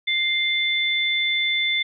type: tone pair together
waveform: sine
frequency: 2093 / 3520 Hz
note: C7 / A7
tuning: 0 / 0 cents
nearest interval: major sixth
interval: 900 cents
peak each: -22 dBFS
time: 0.07-1.83 s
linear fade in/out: 10 ms
effects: none